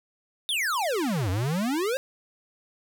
square exponential two-way sweep, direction down then up, 3729 to 88 to 553 Hz, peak -25 dBFS, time 0.49-1.97 s, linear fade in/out 0 ms, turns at 1.3 s, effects none

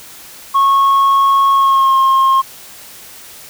sine tone with pitch glide, 1097 to 1069.5 Hz, C#6 to C6, -18 to +38 cents, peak -5 dBFS, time 0.54-2.42 s, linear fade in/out 20 ms, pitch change -44 cents, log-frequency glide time 1.52-1.96 s, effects tanh soft clip ceiling -7 dBFS + white hiss -36 dBFS RMS until 3.49 s

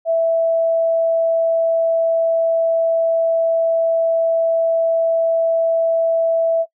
sine tone, 659.3 Hz, E5, in tune, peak -13 dBFS, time 0.05-6.66 s, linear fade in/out 50 ms, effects noise-tail reverb RT60 0.1 s tail -25 dB re dry

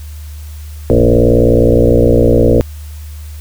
sine tone with frequency modulation, 281 Hz, C#4, 24 cents sharp, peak -5 dBFS, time 0.9-2.61 s, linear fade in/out 0 ms, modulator 59.5 Hz, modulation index 4.6, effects added 75 Hz sine -25 dBFS peak until 3.4 s + white hiss -41 dBFS RMS until 3.4 s

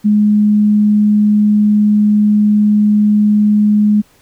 sine tone, 209.4 Hz, G#3, 15 cents sharp, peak -7 dBFS, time 0.04-4.02 s, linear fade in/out 20 ms, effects pink hiss -50 dBFS RMS until 4.21 s

